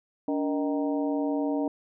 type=harmonic tone with a mistuned harmonic; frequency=155.56 Hz; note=D#3; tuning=in tune; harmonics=2 / 3 / 4 / 5 / 6; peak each=-26 / -34 / -33 / -38 / -40 dBFS; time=0.28-1.68 s; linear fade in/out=2 ms; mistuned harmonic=2; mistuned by=-140 cents; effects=none